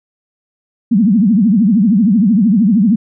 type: tone with vibrato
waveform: sine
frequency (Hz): 210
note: G#3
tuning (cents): +19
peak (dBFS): -7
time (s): 0.91-2.96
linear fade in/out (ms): 10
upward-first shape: triangle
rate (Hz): 13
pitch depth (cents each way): 300
effects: none